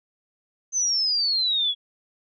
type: exponential sweep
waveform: sine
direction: down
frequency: 6272 to 3322 Hz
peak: -20 dBFS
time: 0.72-1.75 s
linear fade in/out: 50 ms
effects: none